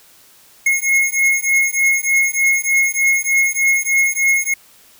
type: beating tone pair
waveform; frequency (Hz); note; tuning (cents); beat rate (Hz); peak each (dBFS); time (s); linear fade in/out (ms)
square; 2162 / 2165.3; C#7 / C#7; -44 / -41; 3.3; -17; 0.66-4.54; 5
effects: white hiss -48 dBFS RMS until 4.99 s